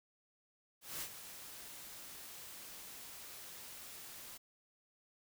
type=noise with ADSR envelope; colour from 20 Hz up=white; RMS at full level=-41 dBFS; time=0.81-4.38 s; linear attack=200 ms; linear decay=69 ms; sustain=-10 dB; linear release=15 ms; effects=none